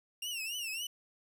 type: tone with vibrato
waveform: sawtooth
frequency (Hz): 2762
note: F7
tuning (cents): -20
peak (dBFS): -33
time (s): 0.22-0.87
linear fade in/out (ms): 5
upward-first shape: triangle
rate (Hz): 3.6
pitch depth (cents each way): 160
effects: none